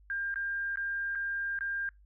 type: tone with dropouts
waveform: sine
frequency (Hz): 1600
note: G6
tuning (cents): +35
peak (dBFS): -31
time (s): 0.1-1.89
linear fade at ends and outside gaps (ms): 1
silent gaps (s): 0.342-0.358 / 0.758-0.772 / 1.151-1.155 / 1.589-1.608
effects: noise-tail reverb RT60 0.2 s tail -26 dB re dry + added 50 Hz sine -56 dBFS peak until 2.05 s